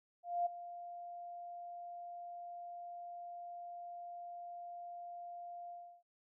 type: tone with ADSR envelope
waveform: sine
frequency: 698.5 Hz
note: F5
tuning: in tune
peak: -30 dBFS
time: 0.23-6.03 s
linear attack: 230 ms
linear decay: 11 ms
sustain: -15 dB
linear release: 330 ms
effects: none